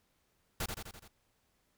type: noise with echo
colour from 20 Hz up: pink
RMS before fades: -35 dBFS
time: 0.6-0.66 s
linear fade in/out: 5 ms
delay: 84 ms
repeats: 5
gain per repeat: -4 dB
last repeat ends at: 1.08 s
effects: pink hiss -75 dBFS RMS until 1.77 s